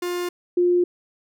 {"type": "tone pair in turn", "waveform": ["45% pulse", "sine"], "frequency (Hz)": [354, 354], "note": ["F4", "F4"], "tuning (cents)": [23, 23], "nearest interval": "unison", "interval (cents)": 0, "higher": "neither", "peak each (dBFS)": [-24, -15], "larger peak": "second", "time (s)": [[0.02, 0.29], [0.57, 0.84]], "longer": "neither", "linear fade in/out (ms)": 5, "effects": []}